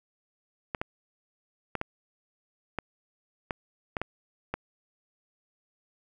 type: clicks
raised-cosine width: 0.5 ms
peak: -15 dBFS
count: 9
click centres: 0.748 / 0.815 / 1.753 / 1.814 / 2.787 / 3.508 / 3.968 / 4.016 / 4.54 s
effects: 9-bit